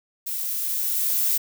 violet noise with level ramp, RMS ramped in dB -29 to -21 dBFS, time 0.26-1.38 s, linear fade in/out 10 ms, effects none

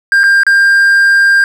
triangle tone with dropouts, 1597 Hz, G6, 32 cents sharp, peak -3 dBFS, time 0.12-1.44 s, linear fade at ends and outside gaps 1 ms, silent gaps 0.234-0.238 / 0.434-0.466 s, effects none

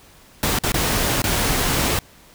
pink noise with dropouts, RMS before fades -20 dBFS, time 0.43-1.99 s, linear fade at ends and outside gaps 1 ms, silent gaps 0.588-0.636 / 0.72-0.742 / 1.219-1.24 s, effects pink hiss -49 dBFS RMS until 2.34 s

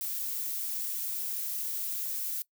violet noise, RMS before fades -34 dBFS, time 0.01-2.42 s, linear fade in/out 0 ms, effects noise-tail reverb RT60 0.1 s tail -21 dB re dry

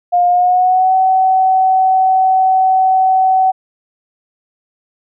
sine tone with pitch glide, 709 to 755.5 Hz, F5 to F#5, +26 to +36 cents, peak -8 dBFS, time 0.12-3.52 s, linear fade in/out 20 ms, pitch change +110 cents, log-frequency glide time 0.27-0.94 s, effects none

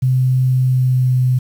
sine tone with pitch glide, 128.8 to 127.17 Hz, C3 to C3, -27 to -49 cents, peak -11 dBFS, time 0.02-1.39 s, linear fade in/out 10 ms, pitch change -22 cents, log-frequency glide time 0.63-1.18 s, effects 7-bit

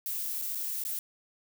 violet noise with dropouts, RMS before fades -34 dBFS, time 0.06-0.99 s, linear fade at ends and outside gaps 1 ms, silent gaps 0.416-0.421 / 0.549-0.554 / 0.838-0.85 s, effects none

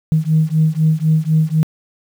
sine beating tone pair, 155.5 / 159.5 Hz, D#3 / D#3, -1 / +43 cents, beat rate 4 Hz, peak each -14 dBFS, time 0.12-1.63 s, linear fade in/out 0 ms, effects tanh soft clip ceiling -4 dBFS + 7-bit

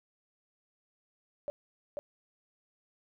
sine tone with echo, 580 Hz, D5, 22 cents flat, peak -32 dBFS, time 1.48-1.5 s, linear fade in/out 0 ms, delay 490 ms, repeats 1, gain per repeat -2 dB, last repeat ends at 1.99 s, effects none

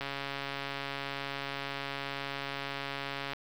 click train, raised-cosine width 0.3 ms, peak -20 dBFS, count 463, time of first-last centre 0.01-3.334 s, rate 139 Hz, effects 8-bit

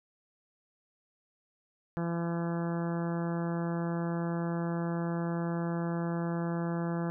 harmonic tone, 169.4 Hz, E3, 48 cents sharp, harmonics 1 / 2 / 3 / 4 / 5 / 6 / 7 / 8 / 9 / 10, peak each -31 / -37 / -41 / -43 / -45 / -47 / -48 / -49 / -50 / -51 dBFS, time 1.97-7.1 s, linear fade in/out 0 ms, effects none

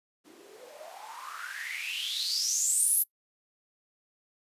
blue noise with band-pass filter sweep, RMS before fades -32 dBFS, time 0.24-3.04 s, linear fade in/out 20 ms, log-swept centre 290 to 12000 Hz, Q 9.6, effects noise-tail reverb RT60 0.1 s tail -23 dB re dry + resampled to 32000 Hz

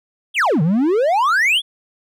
triangle exponential two-way sweep, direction down then up, 3520 to 145.9 to 3520 Hz, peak -11 dBFS, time 0.34-1.62 s, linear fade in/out 50 ms, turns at 0.62 s, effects none

